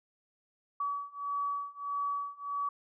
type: beating tone pair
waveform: sine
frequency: 1139 / 1140.6 Hz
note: C#6 / C#6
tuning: +47 / +49 cents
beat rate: 1.6 Hz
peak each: -36 / -35 dBFS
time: 0.8-2.69 s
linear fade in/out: 5 ms
effects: none